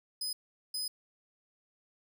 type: tone bursts at uneven times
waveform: sawtooth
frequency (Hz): 5020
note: D#8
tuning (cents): +15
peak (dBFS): -31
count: 2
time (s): 0.21-0.33 / 0.74-0.88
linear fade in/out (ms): 5
effects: none